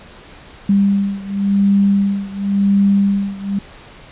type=beating tone pair; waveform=sine; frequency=198.6 / 199.53 Hz; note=G3 / G3; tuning=+23 / +31 cents; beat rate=0.93 Hz; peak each=-14 / -16 dBFS; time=0.69-3.59 s; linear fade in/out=5 ms; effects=pink hiss -40 dBFS RMS until 4.11 s + resampled to 8000 Hz